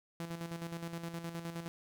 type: tone with tremolo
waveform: sawtooth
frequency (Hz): 168.1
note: E3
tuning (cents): +34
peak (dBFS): -34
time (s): 0.2-1.68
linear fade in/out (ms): 0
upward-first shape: square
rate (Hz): 9.6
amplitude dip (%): 55
effects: none